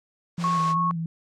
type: band-pass noise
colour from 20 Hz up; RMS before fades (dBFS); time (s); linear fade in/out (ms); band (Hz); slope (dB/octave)
pink; -39; 0.37-0.75; 50; 400 to 7400; 24
type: tone with vibrato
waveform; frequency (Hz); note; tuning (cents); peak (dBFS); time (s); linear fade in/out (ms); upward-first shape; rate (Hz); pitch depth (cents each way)
sine; 167.7; E3; +30; -26; 0.38-1.06; 2; square; 2.6; 36
type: tone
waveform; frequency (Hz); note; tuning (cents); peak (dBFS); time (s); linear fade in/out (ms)
sine; 1100; C#6; -14; -21; 0.44-0.91; 0
effects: none